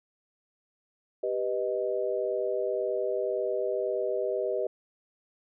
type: chord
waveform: sine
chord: G augmented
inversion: none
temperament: equal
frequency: 392 / 493.9 / 622.3 Hz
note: G4 / B4 / D#5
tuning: 0 / 0 / 0 cents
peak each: -31 dBFS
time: 1.23-4.67 s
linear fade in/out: 5 ms
effects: none